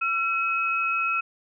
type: tone pair together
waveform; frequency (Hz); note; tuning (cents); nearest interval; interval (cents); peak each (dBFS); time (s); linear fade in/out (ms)
sine; 1353 / 2554; E6 / D#7; +45 / +45; major seventh; 1100; -25; 0.01-1.21; 10
effects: none